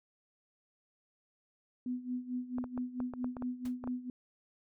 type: tone with tremolo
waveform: sine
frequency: 249.4 Hz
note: B3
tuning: 17 cents sharp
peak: -32 dBFS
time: 1.86-4.1 s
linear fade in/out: 2 ms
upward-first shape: sine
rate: 4.5 Hz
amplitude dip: 80%
type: clicks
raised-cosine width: 1 ms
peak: -28 dBFS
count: 10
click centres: 2.584 / 2.641 / 2.777 / 3.003 / 3.137 / 3.244 / 3.368 / 3.423 / 3.84 / 3.875 s
type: noise with exponential decay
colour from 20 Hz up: pink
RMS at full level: -46 dBFS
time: 3.65-3.75 s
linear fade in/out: 5 ms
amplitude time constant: 21 ms
effects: none